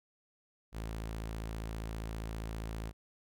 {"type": "tone", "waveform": "sawtooth", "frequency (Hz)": 55, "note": "A1", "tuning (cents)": 0, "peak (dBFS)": -34, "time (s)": [0.72, 2.93], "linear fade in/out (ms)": 50, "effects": []}